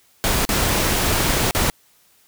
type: noise with dropouts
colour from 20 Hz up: pink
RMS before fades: -19 dBFS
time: 0.24-1.7 s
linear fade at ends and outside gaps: 0 ms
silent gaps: 0.451-0.49 / 1.51-1.549 s
effects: white hiss -57 dBFS RMS until 2.27 s